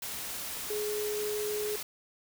sine tone in noise, 420.5 Hz, G#4, 22 cents sharp, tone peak -31 dBFS, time 0.7-1.76 s, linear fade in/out 5 ms, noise white, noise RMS -38 dBFS, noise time 0.02-1.83 s, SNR +4 dB, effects none

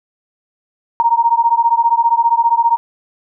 sine beating tone pair, 924 / 939 Hz, A#5 / A#5, -16 / +12 cents, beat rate 15 Hz, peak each -13 dBFS, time 1-2.77 s, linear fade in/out 0 ms, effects none

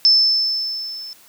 sine tone with level ramp, 5274 Hz, E8, in tune, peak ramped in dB -8 to -31 dBFS, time 0.05-1.13 s, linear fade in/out 0 ms, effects white hiss -49 dBFS RMS until 1.28 s + high-pass 100 Hz 12 dB/octave

